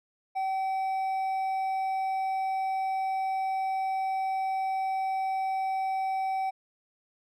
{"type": "tone with hard clipping", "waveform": "triangle", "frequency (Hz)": 766, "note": "G5", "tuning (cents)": -40, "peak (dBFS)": -28, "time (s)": [0.35, 6.51], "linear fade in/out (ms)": 20, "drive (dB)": 7, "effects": []}